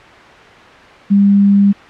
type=tone with quantisation; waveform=sine; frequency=200.2 Hz; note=G3; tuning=37 cents sharp; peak=-6 dBFS; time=1.1-1.73 s; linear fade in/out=20 ms; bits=6; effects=white hiss -37 dBFS RMS until 1.89 s + low-pass 2000 Hz 12 dB/octave